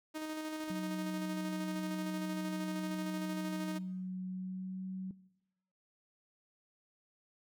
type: tone with tremolo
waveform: sawtooth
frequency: 311.1 Hz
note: D#4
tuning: in tune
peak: -34 dBFS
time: 0.14-3.79 s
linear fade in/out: 20 ms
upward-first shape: square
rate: 13 Hz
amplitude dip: 30%
type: tone with pitch glide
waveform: sine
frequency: 185 to 187.8 Hz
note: F#3 to F#3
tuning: 0 to +26 cents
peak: -37 dBFS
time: 0.7-5.11 s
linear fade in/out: 2 ms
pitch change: +26 cents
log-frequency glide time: 4.26-4.87 s
effects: noise-tail reverb RT60 0.9 s tail -20 dB re dry